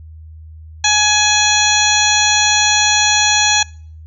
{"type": "harmonic tone with a mistuned harmonic", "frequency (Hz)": 840, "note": "G#5", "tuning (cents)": 19, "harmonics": [1, 2, 3, 4, 5, 7, 8], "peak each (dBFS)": [-18, -18, -18, -18, -18, -18, -18], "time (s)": [0.84, 3.63], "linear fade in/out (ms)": 5, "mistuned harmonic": 5, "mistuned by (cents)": -19, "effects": ["noise-tail reverb RT60 0.5 s tail -25 dB re dry", "added 79 Hz sine -33 dBFS peak until 4.06 s"]}